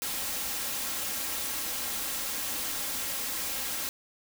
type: noise with comb filter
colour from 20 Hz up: white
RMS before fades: -33 dBFS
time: 0.02-3.89 s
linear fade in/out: 0 ms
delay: 3.7 ms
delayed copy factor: +0.5
effects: none